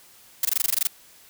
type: noise bursts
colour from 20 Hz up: blue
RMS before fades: -21 dBFS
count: 11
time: 0.43-0.871 s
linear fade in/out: 2 ms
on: 21 ms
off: 21 ms
effects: white hiss -52 dBFS RMS until 1.29 s